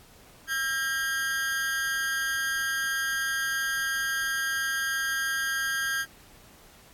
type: tone with amplitude modulation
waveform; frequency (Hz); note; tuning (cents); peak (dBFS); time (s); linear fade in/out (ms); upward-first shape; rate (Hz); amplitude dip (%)
40% pulse; 1611; G6; +47; -22; 0.47-6.06; 50; sine; 277; 70
effects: pink hiss -54 dBFS RMS until 6.93 s + AAC 64 kbps

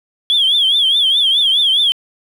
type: tone with vibrato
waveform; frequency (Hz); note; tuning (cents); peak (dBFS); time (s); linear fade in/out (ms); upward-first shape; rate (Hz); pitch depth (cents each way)
sine; 3322; G#7; 0; -9; 0.3-1.92; 0; triangle; 4.8; 150
effects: tanh soft clip ceiling -6 dBFS + 7-bit

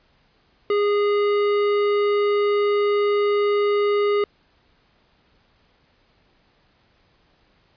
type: tone with tanh clipping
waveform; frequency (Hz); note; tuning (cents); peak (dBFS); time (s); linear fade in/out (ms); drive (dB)
sine; 411.1; G#4; -18; -19; 0.7-4.24; 2; 16
effects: pink hiss -61 dBFS RMS until 7.76 s + resampled to 11025 Hz

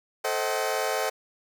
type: chord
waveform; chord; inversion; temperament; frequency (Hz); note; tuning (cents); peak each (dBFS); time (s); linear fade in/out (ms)
sawtooth; A diminished seventh; none; just; 440 / 528 / 633.6 / 760.3; A4 / C5 / Eb5 / Gb5; 0 / +16 / +31 / +47; -27; 0.24-1.1; 10
effects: none

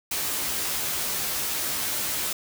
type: noise with comb filter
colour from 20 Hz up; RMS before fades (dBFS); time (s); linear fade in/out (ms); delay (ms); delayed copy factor
white; -28; 0.11-2.33; 5; 14; +0.55
effects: none

